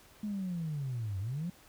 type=linear two-way sweep; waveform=sine; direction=down then up; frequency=214.2 to 92 to 183.4 Hz; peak=-32 dBFS; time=0.23-1.5 s; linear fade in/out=5 ms; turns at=1.19 s; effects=tanh soft clip ceiling -29 dBFS + pink hiss -59 dBFS RMS until 1.68 s